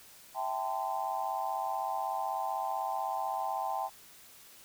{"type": "chord", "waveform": "sine", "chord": "A minor seventh", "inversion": "second", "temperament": "equal with one note detuned", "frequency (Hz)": [659.3, 784, 880, 1029.1], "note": ["E5", "G5", "A5", "C6"], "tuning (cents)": [0, 0, 0, -29], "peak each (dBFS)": [-40, -34, -37, -39], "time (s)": [0.34, 3.9], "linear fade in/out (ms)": 50, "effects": ["white hiss -55 dBFS RMS until 4.64 s"]}